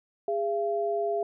sine tone pair together, 409.5 / 680 Hz, G#4 / F5, -24 / -46 cents, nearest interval major sixth, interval 878 cents, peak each -28 dBFS, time 0.28-1.23 s, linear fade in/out 2 ms, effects none

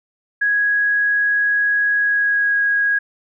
sine tone with pitch glide, 1661 to 1647.6 Hz, G#6 to G#6, 0 to -14 cents, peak -14 dBFS, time 0.41-2.99 s, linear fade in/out 10 ms, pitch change -14 cents, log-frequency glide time 1.97-2.56 s, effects none

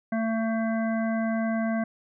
harmonic tone, 224.2 Hz, A3, 33 cents sharp, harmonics 1 / 3 / 5 / 7 / 9, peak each -25 / -30 / -40 / -37 / -42 dBFS, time 0.12-1.84 s, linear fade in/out 5 ms, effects none

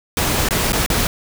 pink noise with dropouts, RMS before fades -18 dBFS, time 0.17-1.07 s, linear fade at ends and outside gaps 1 ms, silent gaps 0.487-0.508 / 0.721-0.731 / 0.862-0.901 s, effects none

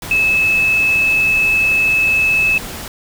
sine tone in noise, 2600 Hz, E7, 24 cents flat, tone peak -11 dBFS, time 0.11-2.58 s, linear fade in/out 2 ms, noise pink, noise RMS -28 dBFS, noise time 0.02-2.88 s, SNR +14 dB, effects none

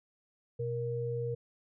sine tone pair together, 123.47 / 470.1 Hz, B2 / A#4, 0 / +15 cents, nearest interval octave + major seventh, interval 2315 cents, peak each -35 / -34 dBFS, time 0.59-1.35 s, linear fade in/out 10 ms, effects none

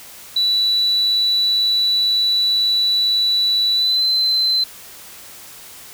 sine tone with pitch glide, 3951 to 4069 Hz, B7 to C8, 0 to -49 cents, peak -13 dBFS, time 0.36-4.64 s, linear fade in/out 5 ms, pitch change +51 cents, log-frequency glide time 3.74-4.04 s, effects tanh soft clip ceiling -9 dBFS + white hiss -39 dBFS RMS until 5.93 s

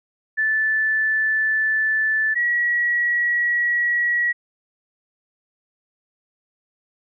sine tone pair in turn, 1752 / 1919.3 Hz, A6 / B6, -8 / -50 cents, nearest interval major second, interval 158 cents, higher second, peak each -17 dBFS, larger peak neither, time 0.37-2.35 / 2.35-4.33 s, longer neither, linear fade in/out 20 ms, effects none

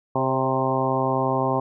harmonic tone with a mistuned harmonic, 131.4 Hz, C3, 8 cents sharp, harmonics 1 / 2 / 3 / 4 / 5 / 6 / 7 / 8, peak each -28 / -28 / -28 / -28 / -28 / -28 / -28 / -28 dBFS, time 0.15-1.6 s, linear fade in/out 5 ms, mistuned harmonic 4, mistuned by +26 cents, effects none

